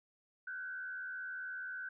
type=tone with frequency modulation; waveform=sine; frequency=1517 Hz; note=F#6; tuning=43 cents sharp; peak=-40 dBFS; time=0.47-1.89 s; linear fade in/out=5 ms; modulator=78.5 Hz; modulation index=0.76; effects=none